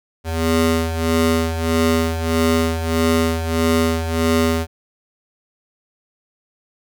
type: ring-modulated tone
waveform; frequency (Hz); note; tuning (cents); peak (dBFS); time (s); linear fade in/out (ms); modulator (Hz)
20% pulse; 163.6; E3; -13; -8; 0.24-4.67; 50; 81
effects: none